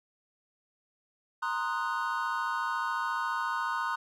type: chord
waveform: triangle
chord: C half-diminished seventh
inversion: third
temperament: equal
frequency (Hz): 932.3 / 1046.5 / 1244.5 / 1480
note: Bb5 / C6 / Eb6 / Gb6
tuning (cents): 0 / 0 / 0 / 0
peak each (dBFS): -33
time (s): 1.42-3.96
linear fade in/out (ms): 10
effects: none